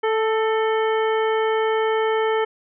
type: harmonic tone with a mistuned harmonic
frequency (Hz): 440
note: A4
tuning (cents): 0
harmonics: 1 / 2 / 3 / 4 / 5 / 7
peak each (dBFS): -19 / -25 / -29 / -31 / -33 / -36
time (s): 0.03-2.45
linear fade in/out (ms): 10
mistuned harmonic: 4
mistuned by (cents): +29
effects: none